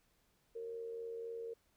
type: tone with amplitude modulation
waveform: sine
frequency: 460.9 Hz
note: A#4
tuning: 20 cents flat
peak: -39 dBFS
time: 0.55-1.54 s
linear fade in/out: 10 ms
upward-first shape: sine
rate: 83.8 Hz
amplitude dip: 50%
effects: pink hiss -75 dBFS RMS until 1.76 s